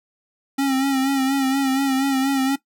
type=tone with vibrato; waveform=square; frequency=269.7 Hz; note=C#4; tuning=47 cents flat; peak=-18 dBFS; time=0.58-2.56 s; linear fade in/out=10 ms; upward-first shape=sine; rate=4.2 Hz; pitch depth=46 cents each way; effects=noise-tail reverb RT60 0.1 s tail -17 dB re dry